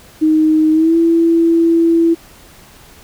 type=tone with pitch glide; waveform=sine; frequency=312.3 to 332.8 Hz; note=D#4 to E4; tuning=+7 to +17 cents; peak=-8 dBFS; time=0.21-2.15 s; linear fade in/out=20 ms; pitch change=+110 cents; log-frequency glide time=0.72-0.96 s; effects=pink hiss -42 dBFS RMS until 3.03 s